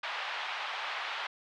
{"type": "band-pass noise", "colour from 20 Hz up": "pink", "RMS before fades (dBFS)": -37, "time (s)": [0.03, 1.27], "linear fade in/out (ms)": 5, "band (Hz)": [790, 3600], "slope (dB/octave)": 24, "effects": []}